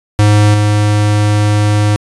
square tone with level steps, 104.6 Hz, G#2, 13 cents sharp, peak -6 / -9 dBFS, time 0.19-1.96 s, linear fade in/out 0 ms, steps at 0.54 s, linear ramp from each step 2 ms, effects resampled to 24000 Hz

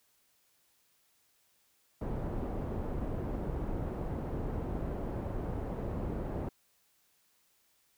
pink low-pass noise, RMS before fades -36 dBFS, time 2.01-6.49 s, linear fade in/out 5 ms, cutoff 620 Hz, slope 12 dB/octave, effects white hiss -71 dBFS RMS until 7.97 s

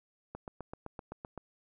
click train, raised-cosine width 1 ms, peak -27 dBFS, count 9, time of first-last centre 0.35-1.377 s, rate 7.79 Hz, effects none

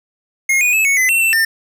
square tone with pitch steps, 2147 / 2466 / 2601 / 2213 / 2028 / 2709 / 2678 / 1803 Hz, C7 / D#7 / E7 / C#7 / B6 / E7 / E7 / A6, +44 / -16 / -24 / -3 / +45 / +47 / +27 / +42 cents, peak -12 dBFS, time 0.49-1.45 s, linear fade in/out 5 ms, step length 120 ms, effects none

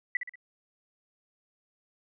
sine tone with echo, 1975 Hz, B6, in tune, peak -24 dBFS, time 0.15-0.17 s, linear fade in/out 2 ms, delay 62 ms, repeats 3, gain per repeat -7 dB, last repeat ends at 0.356 s, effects none

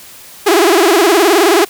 sawtooth tone with vibrato, 370 Hz, F#4, in tune, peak -3 dBFS, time 0.46-1.65 s, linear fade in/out 10 ms, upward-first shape sine, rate 19 Hz, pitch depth 230 cents each way, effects white hiss -36 dBFS RMS until 1.69 s

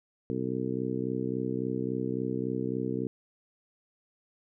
harmonic tone, 63.6 Hz, C2, 48 cents flat, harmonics 2 / 3 / 4 / 5 / 6 / 7, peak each -37 / -36 / -34 / -36 / -37 / -36 dBFS, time 0.3-3.07 s, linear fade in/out 0 ms, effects none

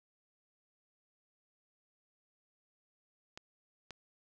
clicks, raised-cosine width 0.2 ms, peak -28 dBFS, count 2, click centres 3.375 / 3.907 s, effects none

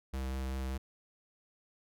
square tone with vibrato, 65.8 Hz, C2, 10 cents sharp, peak -35 dBFS, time 0.13-0.78 s, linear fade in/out 10 ms, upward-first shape triangle, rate 5.2 Hz, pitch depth 15 cents each way, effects none

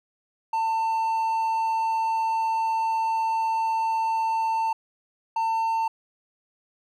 triangle tone pair in turn, 896 / 900.4 Hz, A5 / A5, +31 / +40 cents, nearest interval unison, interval 9 cents, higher second, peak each -20 dBFS, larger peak neither, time 0.53-4.73 / 5.36-5.88 s, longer first, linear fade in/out 5 ms, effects none

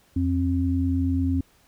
sine tone pair together, 85.84 / 266.6 Hz, F2 / C4, -29 / +33 cents, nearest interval octave + minor sixth, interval 1962 cents, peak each -23 dBFS, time 0.16-1.41 s, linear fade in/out 5 ms, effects pink hiss -60 dBFS RMS until 1.67 s

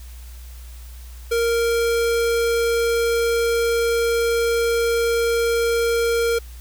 square tone, 465.2 Hz, A#4, 4 cents flat, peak -18 dBFS, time 1.31-6.39 s, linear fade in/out 10 ms, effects added 60 Hz sine -35 dBFS peak until 6.6 s + white hiss -48 dBFS RMS until 6.6 s

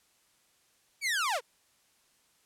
sawtooth linear sweep, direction down, 2349 to 420 Hz, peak -24 dBFS, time 1.01-1.41 s, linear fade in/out 50 ms, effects white hiss -68 dBFS RMS until 2.45 s + low-pass 11000 Hz 12 dB/octave

